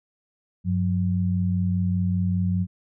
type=tone pair together; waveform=sine; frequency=95.8 / 180.85 Hz; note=G2 / F#3; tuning=-39 / -39 cents; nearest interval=major seventh; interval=1100 cents; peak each=-23 dBFS; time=0.64-2.67 s; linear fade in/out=50 ms; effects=none